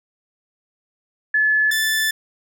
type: tone pair in turn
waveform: sine / sawtooth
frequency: 1722 / 1754.1 Hz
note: A6 / A6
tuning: -38 / -6 cents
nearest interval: unison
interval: 32 cents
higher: second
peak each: -14 dBFS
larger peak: neither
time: 1.34-1.71 / 1.71-2.11 s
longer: second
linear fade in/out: 5 ms
effects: none